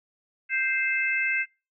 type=harmonic tone; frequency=523.3 Hz; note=C5; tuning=in tune; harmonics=3 / 4 / 5; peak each=-28 / -26 / -28 dBFS; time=0.49-1.46 s; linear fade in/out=50 ms; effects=noise-tail reverb RT60 0.3 s tail -25 dB re dry